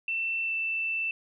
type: tone with pitch glide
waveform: sine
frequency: 2681 to 2662 Hz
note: E7 to E7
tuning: +29 to +16 cents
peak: -27 dBFS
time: 0.08-1.11 s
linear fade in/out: 2 ms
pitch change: -13 cents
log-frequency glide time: 0.44-0.53 s
effects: none